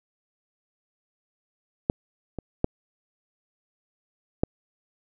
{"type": "clicks", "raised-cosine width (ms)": 2, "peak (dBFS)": [-7, -19, -7, -7], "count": 4, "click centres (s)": [1.899, 2.387, 2.644, 4.435], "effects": []}